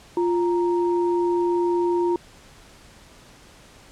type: tone pair together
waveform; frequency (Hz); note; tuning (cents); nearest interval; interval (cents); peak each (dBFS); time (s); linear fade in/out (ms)
sine; 349.2 / 932.3; F4 / A#5; 0 / 0; octave + perfect fourth; 1700; -19 / -27; 0.17-2.16; 2
effects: pink hiss -49 dBFS RMS until 3.91 s + low-pass 9000 Hz 12 dB/octave